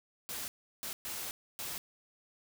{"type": "noise bursts at uneven times", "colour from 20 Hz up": "white", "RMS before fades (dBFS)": -40, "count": 4, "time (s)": [[0.29, 0.48], [0.83, 0.93], [1.05, 1.31], [1.59, 1.78]], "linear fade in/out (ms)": 0, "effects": []}